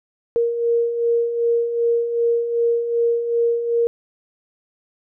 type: beating tone pair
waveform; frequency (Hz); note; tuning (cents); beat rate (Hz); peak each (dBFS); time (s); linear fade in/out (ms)
sine; 466.2 / 468.8; A#4 / A#4; 0 / +10; 2.6; -25 / -17; 0.36-3.87; 0
effects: none